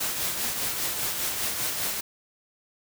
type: noise with tremolo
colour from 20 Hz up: white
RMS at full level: -27 dBFS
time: 0-2.01 s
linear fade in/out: 10 ms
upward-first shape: triangle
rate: 5 Hz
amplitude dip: 45%
effects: none